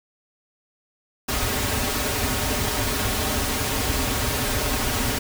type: noise with comb filter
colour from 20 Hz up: pink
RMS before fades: -24 dBFS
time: 1.28-5.19 s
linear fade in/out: 10 ms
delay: 5.9 ms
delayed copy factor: -0.7
effects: none